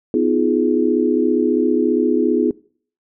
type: chord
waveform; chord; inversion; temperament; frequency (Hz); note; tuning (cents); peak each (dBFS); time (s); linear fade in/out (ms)
sine; F half-diminished seventh; second; just; 251.4 / 314.3 / 349.2 / 419.1; Cb4 / Eb4 / F4 / Ab4; +31 / +18 / 0 / +16; -19; 0.14-2.51; 2
effects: noise-tail reverb RT60 0.5 s tail -22 dB re dry